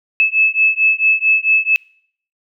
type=beating tone pair; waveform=sine; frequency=2604 / 2608.5 Hz; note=E7 / E7; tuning=-22 / -19 cents; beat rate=4.5 Hz; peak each=-14 dBFS; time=0.2-1.76 s; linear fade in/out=0 ms; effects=noise-tail reverb RT60 0.6 s tail -25 dB re dry